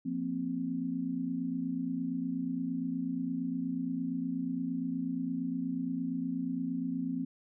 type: chord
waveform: sine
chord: F suspended fourth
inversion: none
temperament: equal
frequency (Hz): 174.61 / 233.1 / 261.6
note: F3 / Bb3 / C4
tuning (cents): 0 / 0 / 0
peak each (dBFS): -38 / -38 / -33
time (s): 0.05-7.25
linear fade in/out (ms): 10
effects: none